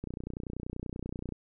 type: click train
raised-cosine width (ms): 3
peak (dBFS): -24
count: 40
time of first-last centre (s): 0.04-1.323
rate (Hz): 30.4
effects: none